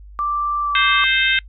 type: tone with pitch glide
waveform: sine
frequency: 1174.7 to 1159.9 Hz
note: D6 to D6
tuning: 0 to -22 cents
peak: -18 dBFS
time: 0.19-1.04 s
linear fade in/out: 0 ms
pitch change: -22 cents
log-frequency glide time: 0.61-0.72 s
type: harmonic tone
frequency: 523.3 Hz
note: C5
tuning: in tune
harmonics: 3 / 4 / 5 / 6 / 7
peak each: -19 / -20 / -21 / -22 / -22 dBFS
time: 0.75-1.39 s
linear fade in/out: 2 ms
effects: noise-tail reverb RT60 0.1 s tail -24 dB re dry + added 50 Hz sine -37 dBFS peak until 1.48 s